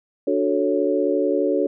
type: chord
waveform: sine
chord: D major seventh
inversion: none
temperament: equal with one note detuned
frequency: 293.7 / 368.7 / 440 / 554.4 Hz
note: D4 / F#4 / A4 / C#5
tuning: 0 / -6 / 0 / 0 cents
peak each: -23 dBFS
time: 0.27-1.67 s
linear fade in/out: 5 ms
effects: none